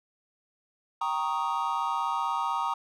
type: chord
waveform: triangle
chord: Eb dominant seventh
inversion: first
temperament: equal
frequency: 784 / 932.3 / 1108.7 / 1244.5 Hz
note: G5 / Bb5 / Db6 / Eb6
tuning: 0 / 0 / 0 / 0 cents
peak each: -33 / -28 / -32 / -30 dBFS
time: 1.01-2.74 s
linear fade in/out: 5 ms
effects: none